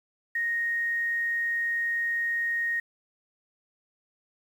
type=tone with quantisation; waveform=sine; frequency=1864.7 Hz; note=A#6; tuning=in tune; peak=-25 dBFS; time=0.35-2.8 s; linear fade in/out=5 ms; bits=9; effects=none